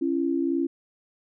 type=tone pair together; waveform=sine; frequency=274.7 / 337.4 Hz; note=C#4 / E4; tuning=-16 / +40 cents; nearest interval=major third; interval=356 cents; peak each=-25 dBFS; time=0.01-0.67 s; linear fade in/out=10 ms; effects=none